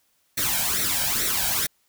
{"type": "noise with flanger", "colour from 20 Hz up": "white", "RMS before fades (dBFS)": -24, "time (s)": [0.37, 1.67], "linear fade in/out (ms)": 10, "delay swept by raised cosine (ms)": [0.5, 1.3], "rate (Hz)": 2.3, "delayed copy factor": 0.75, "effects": ["white hiss -67 dBFS RMS until 1.88 s"]}